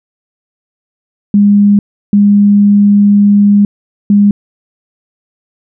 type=tone bursts at uneven times; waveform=sine; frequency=203.7 Hz; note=G#3; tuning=33 cents flat; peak=-3 dBFS; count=3; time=1.34-1.79 / 2.13-3.65 / 4.1-4.31 s; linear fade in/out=2 ms; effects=none